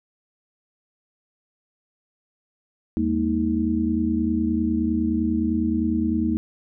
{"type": "tone cluster", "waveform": "sine", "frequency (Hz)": [81.3, 202.8, 232.6, 315.8], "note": ["E2", "G#3", "A#3", "D#4"], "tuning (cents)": [-23, -41, -4, 26], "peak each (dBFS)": [-29, -27, -23, -24], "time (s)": [2.97, 6.37], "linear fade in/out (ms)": 0, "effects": []}